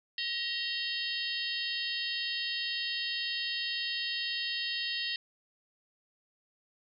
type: harmonic tone with a mistuned harmonic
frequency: 630 Hz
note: D#5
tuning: 21 cents sharp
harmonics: 3 / 4 / 5 / 6 / 7 / 8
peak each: -39 / -40 / -38 / -39 / -37 / -43 dBFS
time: 0.18-5.16 s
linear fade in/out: 2 ms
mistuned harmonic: 4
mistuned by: +150 cents
effects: none